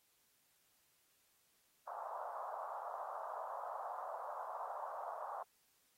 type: band-pass noise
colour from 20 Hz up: pink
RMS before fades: -45 dBFS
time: 1.87-5.43 s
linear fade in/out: 5 ms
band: 610 to 1200 Hz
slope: 48 dB/octave
effects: white hiss -75 dBFS RMS until 5.97 s + AAC 48 kbps